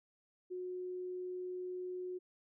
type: tone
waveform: sine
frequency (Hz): 364.2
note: F#4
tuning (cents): -27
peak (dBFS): -39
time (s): 0.5-2.19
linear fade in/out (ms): 20
effects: none